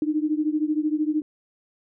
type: beating tone pair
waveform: sine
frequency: 301.2 / 314.2 Hz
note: D4 / D#4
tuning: +44 / +17 cents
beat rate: 13 Hz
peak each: -23 / -25 dBFS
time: 0.02-1.22 s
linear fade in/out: 2 ms
effects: none